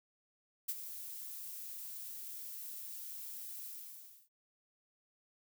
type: noise with ADSR envelope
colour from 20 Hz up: violet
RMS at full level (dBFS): -35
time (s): 0.68-4.29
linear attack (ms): 12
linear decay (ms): 43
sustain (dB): -11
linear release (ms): 650
effects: none